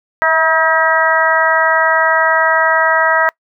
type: harmonic tone with a mistuned harmonic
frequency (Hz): 320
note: D#4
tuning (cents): +49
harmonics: 2 / 3 / 4 / 5 / 6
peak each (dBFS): -16 / -16 / -16 / -16 / -16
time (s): 0.22-3.29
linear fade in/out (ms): 0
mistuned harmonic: 2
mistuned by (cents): +24
effects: noise-tail reverb RT60 0.1 s tail -26 dB re dry